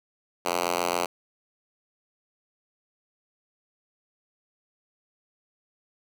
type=tone with high-pass filter; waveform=5% pulse; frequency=87.31 Hz; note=F2; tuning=in tune; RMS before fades=-27 dBFS; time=0.45-1.06 s; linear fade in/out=5 ms; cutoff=440 Hz; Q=0.72; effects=none